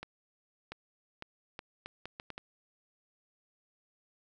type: accelerating click train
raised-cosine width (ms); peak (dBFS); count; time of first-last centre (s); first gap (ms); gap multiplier
0.3; -25; 9; 0.03-2.379; 690; 0.73
effects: none